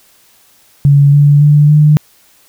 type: tone with pitch steps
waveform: sine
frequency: 141.9 / 144.71 / 147.58 / 150.51 Hz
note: C#3 / D3 / D3 / D3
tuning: +41 / -25 / +9 / +43 cents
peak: -3 dBFS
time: 0.85-1.97 s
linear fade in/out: 0 ms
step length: 280 ms
effects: white hiss -48 dBFS RMS until 2.48 s